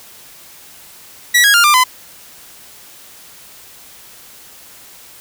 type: tone with pitch steps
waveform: sawtooth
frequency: 1938 / 1648.6 / 1402.4 / 1193 / 1014.8 Hz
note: B6 / G#6 / F6 / D6 / B5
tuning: -33 / -13 / +7 / +27 / +47 cents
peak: -4 dBFS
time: 1.34-1.84 s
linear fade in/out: 10 ms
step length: 100 ms
effects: white hiss -40 dBFS RMS until 5.2 s